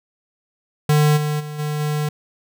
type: tone with level steps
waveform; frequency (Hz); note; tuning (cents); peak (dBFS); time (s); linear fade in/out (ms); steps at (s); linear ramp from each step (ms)
square; 150; D3; +37; -13 / -20 / -29 / -22 / -20; 0.89-2.09; 5; 1.16 / 1.39 / 1.58 / 1.79; 20
effects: none